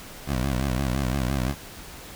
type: tone with vibrato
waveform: 15% pulse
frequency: 65.41 Hz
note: C2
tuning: in tune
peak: -17 dBFS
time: 0.26-1.55 s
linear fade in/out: 50 ms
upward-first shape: sine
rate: 5.8 Hz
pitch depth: 140 cents each way
effects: pink hiss -42 dBFS RMS until 2.15 s